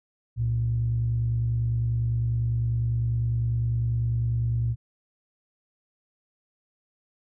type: tone pair together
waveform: sine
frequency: 66.22 / 116.2 Hz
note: C2 / A#2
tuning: +21 / -5 cents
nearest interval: minor seventh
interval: 974 cents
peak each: -30 / -22 dBFS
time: 0.36-4.76 s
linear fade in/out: 50 ms
effects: tanh soft clip ceiling -16 dBFS